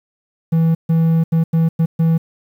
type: tone bursts at uneven times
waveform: triangle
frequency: 163.5 Hz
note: E3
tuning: 14 cents flat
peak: -9 dBFS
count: 6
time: 0.52-0.75 / 0.89-1.24 / 1.32-1.44 / 1.53-1.69 / 1.79-1.86 / 1.99-2.18 s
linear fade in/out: 10 ms
effects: 8-bit